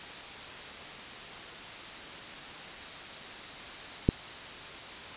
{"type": "click", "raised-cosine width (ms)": 3, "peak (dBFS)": -8, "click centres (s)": 4.089, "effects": ["white hiss -42 dBFS RMS until 5.16 s", "resampled to 8000 Hz"]}